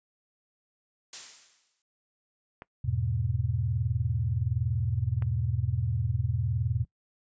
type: noise with exponential decay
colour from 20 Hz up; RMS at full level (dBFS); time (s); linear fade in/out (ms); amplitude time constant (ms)
blue; -33; 1.13-1.82; 2; 150
type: clicks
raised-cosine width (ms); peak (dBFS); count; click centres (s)
0.5; -27; 2; 2.621 / 5.223
type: chord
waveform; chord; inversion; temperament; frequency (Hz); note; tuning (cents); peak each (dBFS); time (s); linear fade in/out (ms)
sine; E major; none; equal; 82.41 / 103.83 / 123.47; E2 / G#2 / B2; 0 / 0 / 0; -32 / -30 / -29; 2.84-6.85; 10
effects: noise-tail reverb RT60 0.1 s tail -22 dB re dry + resampled to 16000 Hz